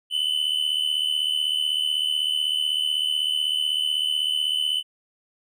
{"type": "tone pair together", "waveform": "triangle", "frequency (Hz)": [2960, 3036], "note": ["F#7", "F#7"], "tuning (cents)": [0, 44], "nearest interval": "unison", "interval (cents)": 44, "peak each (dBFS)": [-24, -22], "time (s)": [0.1, 4.83], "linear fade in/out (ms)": 50, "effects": []}